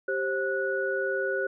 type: tone cluster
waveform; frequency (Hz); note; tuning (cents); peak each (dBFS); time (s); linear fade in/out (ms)
sine; 390.8 / 531 / 1469; G4 / C5 / F#6; -5 / +25 / -13; -30; 0.08-1.47; 5
effects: none